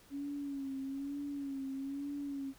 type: tone with vibrato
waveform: sine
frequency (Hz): 277.2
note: C#4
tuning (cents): 0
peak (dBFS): -37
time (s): 0.1-2.54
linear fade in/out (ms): 50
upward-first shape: sine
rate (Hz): 1.1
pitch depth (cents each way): 56
effects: pink hiss -62 dBFS RMS until 2.58 s